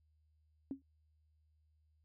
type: tone with exponential decay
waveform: sine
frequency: 271.8 Hz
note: C#4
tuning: 34 cents flat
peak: -34 dBFS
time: 0.71-0.82 s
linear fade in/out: 1 ms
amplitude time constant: 23 ms
effects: added 77 Hz sine -70 dBFS peak until 2.04 s